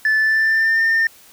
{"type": "tone with pitch glide", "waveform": "sine", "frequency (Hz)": [1747, 1809.7], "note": ["A6", "A6"], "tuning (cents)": [-13, 48], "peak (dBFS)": -11, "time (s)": [0.05, 1.07], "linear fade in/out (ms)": 2, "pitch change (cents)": 61, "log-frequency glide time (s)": [0.17, 0.82], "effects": ["tanh soft clip ceiling -12 dBFS", "white hiss -47 dBFS RMS until 1.32 s"]}